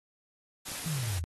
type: noise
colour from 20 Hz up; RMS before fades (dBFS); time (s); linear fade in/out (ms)
white; -38; 0.65-1.2; 20
type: clicks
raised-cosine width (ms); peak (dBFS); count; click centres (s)
2; -35; 2; 0.688 / 0.718
type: exponential sweep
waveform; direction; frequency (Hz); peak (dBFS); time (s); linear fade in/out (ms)
sine; down; 171.7 to 78.5; -31; 0.86-1.24; 0
effects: AAC 32 kbps